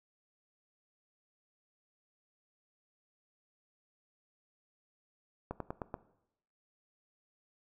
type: slowing click train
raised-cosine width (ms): 1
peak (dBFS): -23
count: 5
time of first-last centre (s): 5.51-5.942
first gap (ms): 93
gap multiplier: 1.1
effects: noise-tail reverb RT60 0.8 s tail -17 dB re dry